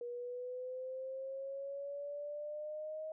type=exponential sweep; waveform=sine; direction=up; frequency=478.6 to 631 Hz; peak=-40 dBFS; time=0.01-3.12 s; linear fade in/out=2 ms; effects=none